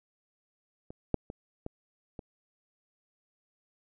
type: clicks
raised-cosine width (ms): 2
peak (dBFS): -30 / -12 / -26 / -23 / -27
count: 5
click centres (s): 0.905 / 1.143 / 1.301 / 1.664 / 2.192
effects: none